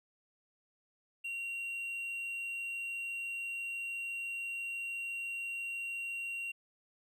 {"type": "tone", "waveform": "triangle", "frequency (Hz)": 2753, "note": "F7", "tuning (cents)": -25, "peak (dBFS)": -35, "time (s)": [1.24, 6.52], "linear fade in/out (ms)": 10, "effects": []}